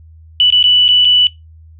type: tone with dropouts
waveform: sine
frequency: 2967 Hz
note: F#7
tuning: 4 cents sharp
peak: -6 dBFS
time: 0.4-1.27 s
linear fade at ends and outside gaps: 1 ms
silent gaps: 0.503-0.524 / 0.628-0.64 / 0.881-0.888 / 1.048-1.052 s
effects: noise-tail reverb RT60 0.2 s tail -21 dB re dry + added 80 Hz sine -37 dBFS peak until 1.79 s